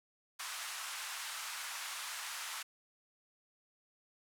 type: band-pass noise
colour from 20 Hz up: pink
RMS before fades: -43 dBFS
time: 0.39-2.63 s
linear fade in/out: 10 ms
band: 1000 to 12000 Hz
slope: 24 dB/octave
effects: none